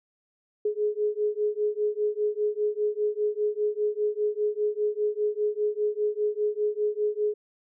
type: beating tone pair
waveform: sine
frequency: 418 / 423 Hz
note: G#4 / G#4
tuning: +11 / +32 cents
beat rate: 5 Hz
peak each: -27 dBFS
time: 0.65-7.34 s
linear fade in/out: 5 ms
effects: none